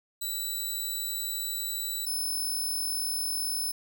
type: tone pair in turn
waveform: 10% pulse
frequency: 3951 / 5257 Hz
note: B7 / E8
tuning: 0 / -6 cents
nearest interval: perfect fourth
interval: 494 cents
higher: second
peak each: -23 dBFS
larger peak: neither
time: 0.21-2.06 / 2.06-3.72 s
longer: first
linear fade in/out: 10 ms
effects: none